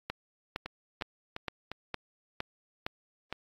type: two click trains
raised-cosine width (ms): 0.3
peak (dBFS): -21 / -17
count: 4 / 8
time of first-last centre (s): 0.66-1.716 / 0.1-3.326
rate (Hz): 2.84 / 2.17
effects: AAC 32 kbps